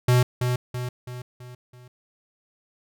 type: tone with echo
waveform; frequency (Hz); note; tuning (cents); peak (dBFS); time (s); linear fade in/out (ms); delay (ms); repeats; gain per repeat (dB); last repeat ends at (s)
square; 124.2; B2; +10; -16; 0.08-0.23; 5; 330; 5; -6; 1.88
effects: none